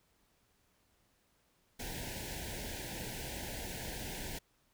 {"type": "band-stop noise", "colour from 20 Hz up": "pink", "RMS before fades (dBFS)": -42, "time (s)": [1.79, 4.39], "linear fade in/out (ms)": 10, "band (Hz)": [950, 1500], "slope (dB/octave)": 96, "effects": ["pink hiss -73 dBFS RMS until 4.73 s"]}